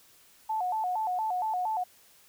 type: tone with vibrato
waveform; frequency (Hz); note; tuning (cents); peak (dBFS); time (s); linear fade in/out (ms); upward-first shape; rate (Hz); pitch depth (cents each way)
sine; 798; G5; +31; -27; 0.49-1.84; 10; square; 4.3; 160
effects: white hiss -59 dBFS RMS until 2.28 s